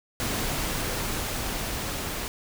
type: noise with level ramp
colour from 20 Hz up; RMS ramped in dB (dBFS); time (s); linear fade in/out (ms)
pink; -28 to -32; 0.2-2.28; 0
effects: none